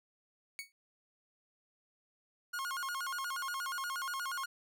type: tone with exponential decay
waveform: sawtooth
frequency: 2230 Hz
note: C#7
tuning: 10 cents sharp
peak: -33 dBFS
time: 0.59-0.72 s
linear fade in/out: 0 ms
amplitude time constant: 27 ms
type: tone with vibrato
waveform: 45% pulse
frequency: 1244.5 Hz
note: D#6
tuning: in tune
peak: -36 dBFS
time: 2.53-4.46 s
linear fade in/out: 10 ms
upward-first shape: square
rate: 8.4 Hz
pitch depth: 250 cents each way
effects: none